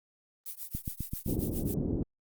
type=noise with tremolo; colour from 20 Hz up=violet; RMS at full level=-37 dBFS; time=0.46-1.74 s; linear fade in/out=0 ms; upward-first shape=triangle; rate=7.4 Hz; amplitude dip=100%
type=click train; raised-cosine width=5 ms; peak=-22 dBFS; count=6; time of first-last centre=0.75-1.391 s; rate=7.8 Hz
type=low-pass noise; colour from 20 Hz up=white; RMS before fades=-32 dBFS; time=1.27-2.03 s; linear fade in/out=2 ms; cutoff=350 Hz; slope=24 dB/octave
effects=Opus 24 kbps